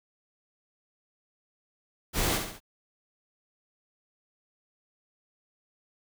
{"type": "noise with echo", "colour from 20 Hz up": "pink", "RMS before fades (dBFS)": -27, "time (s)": [2.13, 2.4], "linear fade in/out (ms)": 50, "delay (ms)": 68, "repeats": 3, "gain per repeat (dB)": -6, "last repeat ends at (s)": 2.604, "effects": []}